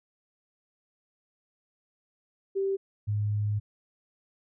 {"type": "tone pair in turn", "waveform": "sine", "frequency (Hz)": [389.8, 104.38], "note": ["G4", "G#2"], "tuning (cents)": [-10, 9], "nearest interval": "octave + major seventh", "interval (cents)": 2281, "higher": "first", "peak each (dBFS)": -25, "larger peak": "neither", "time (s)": [[2.55, 2.77], [3.07, 3.6]], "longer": "second", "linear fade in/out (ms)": 20, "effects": []}